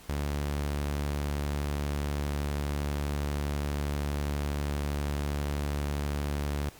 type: tone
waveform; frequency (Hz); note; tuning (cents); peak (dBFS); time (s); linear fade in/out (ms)
sawtooth; 72.4; D2; -24; -25; 0.09-6.69; 0
effects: pink hiss -52 dBFS RMS until 6.79 s + Opus 48 kbps